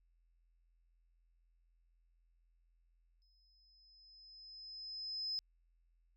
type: tone with exponential growth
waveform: sine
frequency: 5100 Hz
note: D#8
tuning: 42 cents sharp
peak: -35 dBFS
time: 3.22-5.39 s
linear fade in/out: 0 ms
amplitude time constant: 470 ms
effects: tanh soft clip ceiling -31 dBFS + added 42 Hz sine -70 dBFS peak until 6.16 s